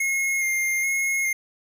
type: tone with vibrato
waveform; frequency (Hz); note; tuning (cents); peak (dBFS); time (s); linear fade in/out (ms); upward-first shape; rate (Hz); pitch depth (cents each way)
square; 2139; C7; +38; -22; 0-1.33; 5; square; 1.2; 19
effects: none